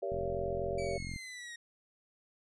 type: chord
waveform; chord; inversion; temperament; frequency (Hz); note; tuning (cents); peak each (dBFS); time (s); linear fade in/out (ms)
sine; G diminished seventh; none; just; 392 / 470.4 / 564.5 / 677.4; G4 / Bb4 / Db5 / Fb5; 0 / +16 / +31 / +47; -38 / -42 / -37 / -40; 0.02-0.98; 10
type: click train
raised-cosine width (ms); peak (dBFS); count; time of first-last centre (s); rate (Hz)
5; -30; 47; 0.12-1.161; 44.2
type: linear sweep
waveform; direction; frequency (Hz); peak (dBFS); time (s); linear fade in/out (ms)
sawtooth; down; 2308 to 1864.7; -40; 0.78-1.56; 5
effects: resampled to 22050 Hz